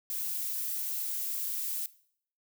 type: noise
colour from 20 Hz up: violet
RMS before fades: -34 dBFS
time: 0.1-1.86 s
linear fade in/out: 0 ms
effects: noise-tail reverb RT60 0.6 s tail -19 dB re dry